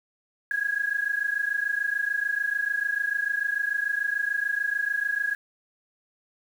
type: tone pair together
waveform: sine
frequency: 1641.2 / 1668 Hz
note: G#6 / G#6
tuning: -21 / +7 cents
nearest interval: unison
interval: 28 cents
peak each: -27 dBFS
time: 0.51-5.35 s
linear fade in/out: 2 ms
effects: 8-bit